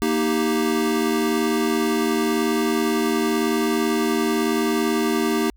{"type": "chord", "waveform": "square", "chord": "Eb major", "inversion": "second", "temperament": "equal", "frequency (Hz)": [233.1, 311.1, 392], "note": ["Bb3", "Eb4", "G4"], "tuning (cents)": [0, 0, 0], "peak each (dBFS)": -24, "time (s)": [0.02, 5.5], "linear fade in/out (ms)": 0, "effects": ["added 51 Hz sine -50 dBFS peak until 5.56 s"]}